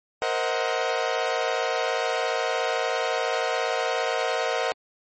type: chord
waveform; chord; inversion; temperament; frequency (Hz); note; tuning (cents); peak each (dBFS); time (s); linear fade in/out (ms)
sawtooth; C half-diminished seventh; third; equal with one note detuned; 466.2 / 523.3 / 632.8 / 740; Bb4 / C5 / Eb5 / Gb5; 0 / 0 / +29 / 0; -25; 0.22-4.72; 0
effects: low-pass 5000 Hz 12 dB/octave + MP3 32 kbps